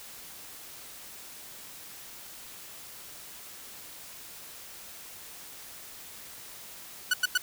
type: tone bursts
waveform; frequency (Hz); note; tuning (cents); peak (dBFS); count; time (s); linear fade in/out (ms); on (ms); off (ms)
sawtooth; 1480; F#6; 0; -18; 3; 7.11-7.377; 5; 27; 93
effects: white hiss -46 dBFS RMS until 7.42 s